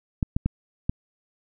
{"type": "clicks", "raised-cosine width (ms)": 5, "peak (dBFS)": -10, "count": 4, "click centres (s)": [0.228, 0.365, 0.46, 0.895], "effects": []}